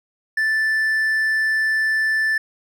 triangle tone, 1760 Hz, A6, in tune, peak -15 dBFS, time 0.37-2.38 s, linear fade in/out 5 ms, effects none

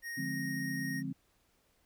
square tone, 1864.7 Hz, A#6, in tune, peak -39 dBFS, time 0.02-1.03 s, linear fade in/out 50 ms
sine chord, D half-diminished seventh, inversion none, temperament just, 146.83 / 176.2 / 211.4 / 264.3 Hz, D3 / F3 / Ab3 / C4, 0 / +16 / +31 / +18 cents, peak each -41 / -41 / -44 / -38 dBFS, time 0.17-1.13 s, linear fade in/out 10 ms
effects pink hiss -72 dBFS RMS until 1.85 s

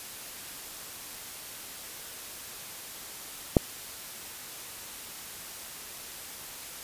click, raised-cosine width 2 ms, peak -4 dBFS, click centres 3.568 s, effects white hiss -42 dBFS RMS until 6.83 s + resampled to 32000 Hz

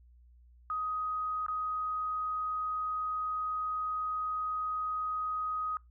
sine tone with dropouts, 1254 Hz, D#6, 13 cents sharp, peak -31 dBFS, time 0.7-5.77 s, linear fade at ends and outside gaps 1 ms, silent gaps 1.464-1.483 s, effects noise-tail reverb RT60 0.2 s tail -24 dB re dry + added 60 Hz sine -56 dBFS peak until 5.9 s

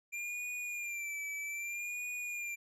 square tone with vibrato, 2380 Hz, D7, 22 cents sharp, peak -38 dBFS, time 0.12-2.56 s, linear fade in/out 20 ms, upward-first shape sine, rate 0.63 Hz, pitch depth 57 cents each way, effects low-pass 12000 Hz 12 dB/octave

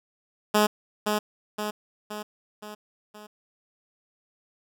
10% pulse tone with echo, 210.6 Hz, G#3, 24 cents sharp, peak -10 dBFS, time 0.54-0.67 s, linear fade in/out 10 ms, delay 520 ms, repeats 5, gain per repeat -5 dB, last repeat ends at 3.27 s, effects none

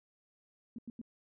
sine tone bursts, 232.7 Hz, A#3, 3 cents flat, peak -40 dBFS, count 3, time 0.76-1.015 s, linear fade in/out 2 ms, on 25 ms, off 90 ms, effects none

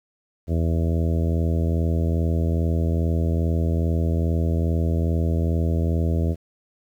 harmonic tone, 82.41 Hz, E2, in tune, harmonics 1 / 2 / 3 / 4 / 5 / 6 / 7 / 8, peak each -20 / -26 / -30 / -32 / -34 / -36 / -37 / -38 dBFS, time 0.47-6.36 s, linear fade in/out 50 ms, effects 9-bit

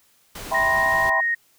pink noise, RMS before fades -35 dBFS, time 0.35-1.1 s, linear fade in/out 5 ms
sine chord, C major seventh, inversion first, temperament just, 654.1 / 784.9 / 981.1 / 1046.5 Hz, E5 / G5 / B5 / C6, -14 / +2 / -12 / 0 cents, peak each -26 dBFS, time 0.51-1.21 s, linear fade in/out 10 ms
sine tone, 1864.7 Hz, A#6, in tune, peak -19 dBFS, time 0.54-1.35 s, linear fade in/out 10 ms
effects white hiss -60 dBFS RMS until 1.58 s

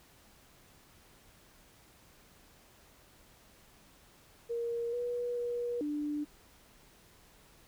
sine tone with pitch steps, 469.2 / 484.2 / 480.4 / 295.8 Hz, A#4 / B4 / B4 / D4, +11 / -34 / -48 / +13 cents, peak -32 dBFS, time 4.49-6.25 s, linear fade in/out 20 ms, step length 440 ms, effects pink hiss -61 dBFS RMS until 7.67 s

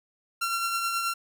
sawtooth tone with tremolo, 1366 Hz, F6, 39 cents flat, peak -21 dBFS, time 0.41-1.14 s, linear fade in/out 10 ms, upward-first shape triangle, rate 9.4 Hz, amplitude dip 40%, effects none

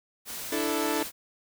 white noise, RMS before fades -37 dBFS, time 0.25-1.12 s, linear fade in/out 50 ms
sawtooth chord, D suspended second, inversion none, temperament equal, 293.7 / 329.6 / 440 Hz, D4 / E4 / A4, 0 / 0 / 0 cents, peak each -27 dBFS, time 0.52-1.03 s, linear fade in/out 5 ms
effects none

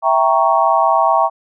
sine chord, E diminished seventh, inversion none, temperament equal, 659.3 / 784 / 932.3 / 1108.7 Hz, E5 / G5 / Bb5 / Db6, 0 / 0 / 0 / 0 cents, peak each -16 dBFS, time 0.02-1.3 s, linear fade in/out 50 ms, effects none

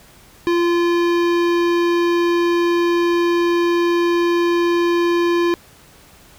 sine tone with hard clipping, 344.7 Hz, F4, 23 cents flat, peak -16 dBFS, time 0.47-5.54 s, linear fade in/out 0 ms, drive 18 dB, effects pink hiss -47 dBFS RMS until 6.38 s

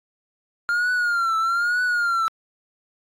triangle tone with vibrato, 1400 Hz, F6, 4 cents sharp, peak -17 dBFS, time 0.69-2.28 s, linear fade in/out 0 ms, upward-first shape triangle, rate 1.1 Hz, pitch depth 110 cents each way, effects AAC 48 kbps

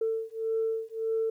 sine beating tone pair, 446.5 / 448.2 Hz, A4 / A4, +25 / +32 cents, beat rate 1.7 Hz, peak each -30 / -30 dBFS, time 0.01-1.3 s, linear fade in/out 5 ms, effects tanh soft clip ceiling -20 dBFS + 11-bit

